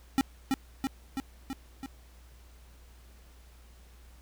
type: tone with echo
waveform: square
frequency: 268.7 Hz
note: C4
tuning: 46 cents sharp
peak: -22 dBFS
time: 0.18-0.21 s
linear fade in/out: 0 ms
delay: 330 ms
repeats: 5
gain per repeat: -3 dB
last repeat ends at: 1.86 s
effects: added 60 Hz sine -52 dBFS peak until 4.21 s + pink hiss -61 dBFS RMS until 4.21 s